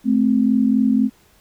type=tone pair together; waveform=sine; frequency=216.7 / 260.6 Hz; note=A3 / C4; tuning=-26 / -7 cents; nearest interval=minor third; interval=319 cents; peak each=-16 dBFS; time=0.04-1.1 s; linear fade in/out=50 ms; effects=pink hiss -55 dBFS RMS until 1.4 s